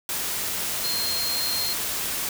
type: tone in noise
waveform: sine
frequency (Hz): 4206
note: C8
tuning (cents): +8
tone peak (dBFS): -26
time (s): 0.84-1.73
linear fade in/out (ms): 2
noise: white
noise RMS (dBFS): -28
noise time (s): 0.09-2.29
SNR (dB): -1
effects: none